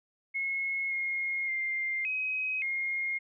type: tone with pitch steps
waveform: sine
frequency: 2173 / 2147 / 2103 / 2531 / 2138 Hz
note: C#7 / C7 / C7 / D#7 / C7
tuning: -35 / +44 / +8 / +29 / +37 cents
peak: -29 dBFS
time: 0.34-3.19 s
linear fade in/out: 20 ms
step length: 570 ms
effects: none